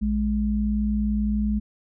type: tone pair together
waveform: sine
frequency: 58.82 / 209.6 Hz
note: A#1 / G#3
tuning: +16 / +16 cents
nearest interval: octave + minor seventh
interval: 2200 cents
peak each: -25 / -22 dBFS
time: 0.01-1.6 s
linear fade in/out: 20 ms
effects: none